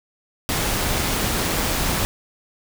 pink noise with amplitude modulation, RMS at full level -21 dBFS, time 0.49-2.05 s, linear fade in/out 0 ms, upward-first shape sine, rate 170 Hz, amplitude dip 25%, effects none

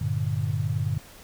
sine chord, G minor, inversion none, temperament equal, 98 / 116.54 / 146.83 Hz, G2 / Bb2 / D3, 0 / 0 / 0 cents, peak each -28 / -28 / -28 dBFS, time 0.01-0.98 s, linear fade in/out 5 ms, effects pink hiss -48 dBFS RMS until 1.23 s

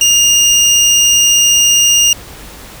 square tone pair together, 2810 / 5795 Hz, F7 / F#8, +10 / -37 cents, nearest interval octave + minor second, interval 1253 cents, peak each -10 dBFS, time 0.01-2.13 s, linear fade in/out 2 ms, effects added 50 Hz sine -38 dBFS peak until 2.8 s + pink hiss -33 dBFS RMS until 2.8 s

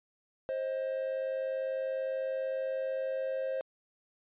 triangle tone pair together, 528.9 / 629 Hz, C5 / D#5, +19 / +19 cents, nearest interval minor third, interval 300 cents, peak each -30 / -37 dBFS, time 0.49-3.61 s, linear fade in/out 0 ms, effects resampled to 8000 Hz

